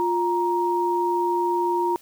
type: tone pair together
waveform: sine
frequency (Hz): 351.4 / 938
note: F4 / A#5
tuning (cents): +11 / +11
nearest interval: octave + perfect fourth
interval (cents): 1700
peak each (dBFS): -23 / -22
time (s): 0-1.96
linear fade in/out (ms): 0
effects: white hiss -52 dBFS RMS until 2.01 s